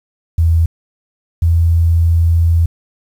sine tone pair in turn, 82.41 / 83.56 Hz, E2 / E2, 0 / +24 cents, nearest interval unison, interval 24 cents, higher second, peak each -8 dBFS, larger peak neither, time 0.38-0.66 / 1.42-2.66 s, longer second, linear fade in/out 5 ms, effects 7-bit

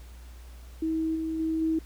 sine tone with level steps, 320.7 Hz, E4, 48 cents flat, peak -25 / -28 / -25 / -23 dBFS, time 0.82-1.79 s, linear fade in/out 5 ms, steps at 1.15 / 1.39 / 1.61 s, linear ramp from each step 10 ms, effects added 60 Hz sine -43 dBFS peak until 1.85 s + pink hiss -56 dBFS RMS until 1.85 s

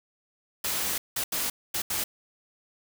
white noise bursts at uneven times, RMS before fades -29 dBFS, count 5, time 0.64-0.98 / 1.16-1.24 / 1.32-1.5 / 1.74-1.82 / 1.9-2.04 s, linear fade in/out 5 ms, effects none

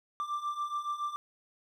triangle beating tone pair, 1174.7 / 1181.8 Hz, D6 / D6, 0 / +10 cents, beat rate 7.1 Hz, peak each -36 / -32 dBFS, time 0.2-1.16 s, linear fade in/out 0 ms, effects none

